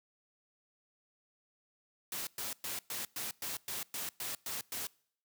white noise bursts, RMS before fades -39 dBFS, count 11, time 2.12-4.87 s, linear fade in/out 2 ms, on 150 ms, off 110 ms, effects noise-tail reverb RT60 0.6 s tail -25 dB re dry + high-pass 80 Hz 12 dB/octave

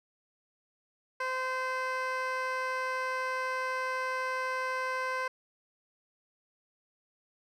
15% pulse tone with band-pass filter, 516 Hz, C5, 24 cents flat, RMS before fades -33 dBFS, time 1.2-5.28 s, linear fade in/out 5 ms, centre 1200 Hz, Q 0.67, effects none

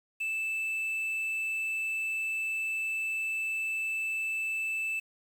triangle tone with quantisation, 2637 Hz, E7, in tune, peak -28 dBFS, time 0.2-5 s, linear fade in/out 10 ms, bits 9, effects none

